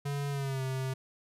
square tone with pitch glide, 142 to 131.73 Hz, C#3 to C3, +42 to +12 cents, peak -32 dBFS, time 0.05-0.94 s, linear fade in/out 10 ms, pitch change -130 cents, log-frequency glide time 0.3-0.62 s, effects resampled to 32000 Hz

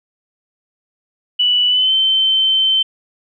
sine tone with pitch glide, 2960 to 3091 Hz, F#7 to G7, 0 to -25 cents, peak -11 dBFS, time 1.39-2.83 s, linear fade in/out 10 ms, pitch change +75 cents, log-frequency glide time 1.68-1.93 s, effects none

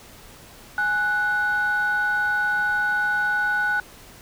sine tone pair together, 830.6 / 1480 Hz, G#5 / F#6, 0 / 0 cents, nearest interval minor seventh, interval 1000 cents, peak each -26 / -19 dBFS, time 0.78-3.8 s, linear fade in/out 2 ms, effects tanh soft clip ceiling -15 dBFS + pink hiss -46 dBFS RMS until 4.21 s

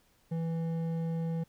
sine tone with hard clipping, 164.81 Hz, E3, in tune, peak -32 dBFS, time 0.31-1.44 s, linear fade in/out 10 ms, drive 8 dB, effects pink hiss -68 dBFS RMS until 1.48 s

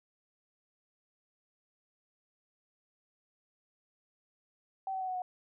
sine tone with pitch steps, 769 / 759.3 / 749.7 / 740.2 / 730.9 Hz, G5 / F#5 / F#5 / F#5 / F#5, -33 / +45 / +23 / 0 / -21 cents, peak -33 dBFS, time 4.87-5.22 s, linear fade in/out 2 ms, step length 70 ms, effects none

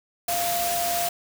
sine tone in noise, 695 Hz, F5, 9 cents flat, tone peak -25 dBFS, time 0.28-1.09 s, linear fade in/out 5 ms, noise white, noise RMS -28 dBFS, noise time 0.28-1.09 s, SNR 0 dB, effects none

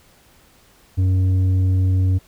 sine tone with tanh clipping, 93.3 Hz, F#2, 15 cents sharp, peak -15 dBFS, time 0.97-2.19 s, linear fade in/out 20 ms, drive 6 dB, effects pink hiss -53 dBFS RMS until 2.27 s

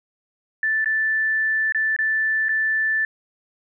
sine tone with dropouts, 1760 Hz, A6, in tune, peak -18 dBFS, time 0.63-3.05 s, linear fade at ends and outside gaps 2 ms, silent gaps 0.845-0.858 / 1.723-1.747 / 1.964-1.988 / 2.485-2.491 s, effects none

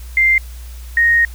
sine tone pair in turn, 2093 / 1864.7 Hz, C7 / A#6, 0 / 0 cents, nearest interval major second, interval 200 cents, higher first, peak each -9 dBFS, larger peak neither, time 0.17-0.38 / 0.97-1.25 s, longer second, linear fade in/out 2 ms, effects added 60 Hz sine -29 dBFS peak until 1.34 s + white hiss -43 dBFS RMS until 1.34 s

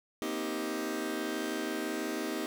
sawtooth chord, C minor seventh, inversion third, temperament just, 235.5 / 261.6 / 314 / 392.4 Hz, Bb3 / C4 / Eb4 / G4, +18 / 0 / +16 / +2 cents, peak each -36 / -36 / -32 / -34 dBFS, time 0.22-2.46 s, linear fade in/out 0 ms, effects none

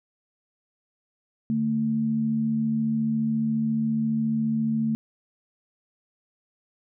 sine tone pair together, 148.97 / 223.4 Hz, D3 / A3, +25 / +27 cents, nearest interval perfect fifth, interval 702 cents, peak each -31 / -22 dBFS, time 1.5-4.95 s, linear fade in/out 0 ms, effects none

